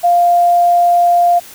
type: tone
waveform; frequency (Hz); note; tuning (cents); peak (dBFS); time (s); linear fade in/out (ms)
sine; 698.5; F5; 0; -7; 0.03-1.4; 20
effects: white hiss -36 dBFS RMS until 1.54 s